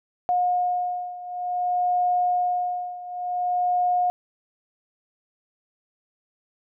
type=beating tone pair; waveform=sine; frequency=718 / 718.55 Hz; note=F5 / F5; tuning=+48 / +49 cents; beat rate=0.55 Hz; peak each=-23 / -26 dBFS; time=0.29-4.1 s; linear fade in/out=0 ms; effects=none